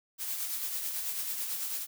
blue noise with tremolo, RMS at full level -33 dBFS, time 0.18-1.87 s, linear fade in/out 50 ms, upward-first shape triangle, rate 9.1 Hz, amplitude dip 45%, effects none

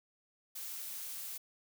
blue noise, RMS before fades -43 dBFS, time 0.55-1.38 s, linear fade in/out 10 ms, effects none

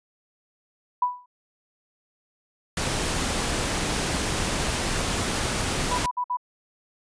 sine tone with exponential decay, 987.8 Hz, B5, in tune, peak -16 dBFS, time 1.02-1.26 s, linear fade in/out 5 ms, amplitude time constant 52 ms
pink noise, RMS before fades -26 dBFS, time 2.77-6.06 s, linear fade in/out 2 ms
sine tone bursts, 987.8 Hz, B5, in tune, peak -23 dBFS, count 4, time 5.91-6.371 s, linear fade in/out 10 ms, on 74 ms, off 55 ms
effects resampled to 22050 Hz

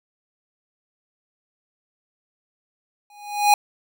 square tone with exponential growth, 825 Hz, G#5, 12 cents flat, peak -10 dBFS, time 3.1-3.54 s, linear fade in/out 2 ms, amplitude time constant 95 ms, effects none

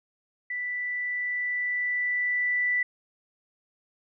sine tone with level ramp, 1975.5 Hz, B6, in tune, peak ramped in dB -29 to -22 dBFS, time 0.5-2.83 s, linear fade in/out 5 ms, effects none

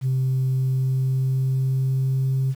sine tone with pitch glide, 130.81 to 132.87 Hz, C3 to C3, 0 to +27 cents, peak -17 dBFS, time 0.01-2.55 s, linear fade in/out 50 ms, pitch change +27 cents, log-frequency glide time 0.46-2.32 s, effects tanh soft clip ceiling -16 dBFS + 8-bit

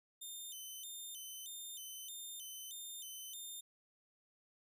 10% pulse tone with vibrato, 3322 Hz, G#7, in tune, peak -39 dBFS, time 0.21-3.61 s, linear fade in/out 10 ms, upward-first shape square, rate 1.6 Hz, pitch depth 150 cents each way, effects none

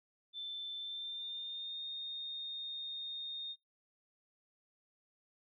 sine tone with pitch glide, 3537 to 3679 Hz, A7 to A#7, +8 to -24 cents, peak -40 dBFS, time 0.33-3.56 s, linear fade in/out 50 ms, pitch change +68 cents, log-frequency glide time 0.78-1.84 s, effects noise-tail reverb RT60 0.2 s tail -26 dB re dry

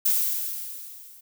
violet noise with level ramp, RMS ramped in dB -20 to -49 dBFS, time 0.05-1.21 s, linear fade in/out 10 ms, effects none

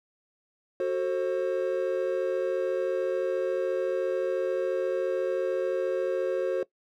triangle chord, F# diminished, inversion none, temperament just, 370 / 444 / 532.8 Hz, F#4 / A4 / C5, 0 / +16 / +31 cents, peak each -27 / -30 / -26 dBFS, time 0.8-6.63 s, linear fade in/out 2 ms, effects noise-tail reverb RT60 0.1 s tail -19 dB re dry

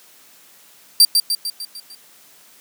sawtooth tone with echo, 4699 Hz, D8, in tune, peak -4 dBFS, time 1-1.05 s, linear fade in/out 2 ms, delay 150 ms, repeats 6, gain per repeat -5 dB, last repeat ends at 1.95 s, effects white hiss -49 dBFS RMS until 2.6 s + high-pass 150 Hz 12 dB/octave

